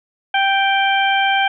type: harmonic tone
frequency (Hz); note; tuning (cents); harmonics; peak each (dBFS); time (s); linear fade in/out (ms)
784; G5; 0; 1 / 2 / 3 / 4; -16 / -19 / -21 / -22; 0.34-1.48; 5
effects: none